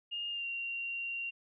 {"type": "tone with pitch glide", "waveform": "sine", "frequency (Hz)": [2832, 2761], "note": ["F7", "F7"], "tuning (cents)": [23, -20], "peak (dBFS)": -35, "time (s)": [0.11, 1.31], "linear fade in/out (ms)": 20, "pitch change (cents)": -43, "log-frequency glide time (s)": [0.3, 0.46], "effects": []}